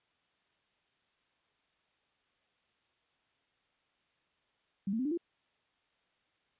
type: tone with pitch steps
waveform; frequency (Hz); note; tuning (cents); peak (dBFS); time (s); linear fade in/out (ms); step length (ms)
sine; 196 / 225.1 / 258.6 / 297.1 / 341.3; G3 / A3 / C4 / D4 / F4; 0 / +40 / -20 / +20 / -40; -30; 4.87-5.175; 5; 61
effects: white hiss -75 dBFS RMS until 6.59 s + resampled to 8000 Hz